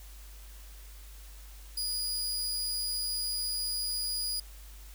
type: tone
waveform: sawtooth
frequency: 4902 Hz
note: D#8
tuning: 27 cents flat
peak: -28 dBFS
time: 1.77-4.4 s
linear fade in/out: 5 ms
effects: added 50 Hz sine -46 dBFS peak until 4.94 s + white hiss -55 dBFS RMS until 4.94 s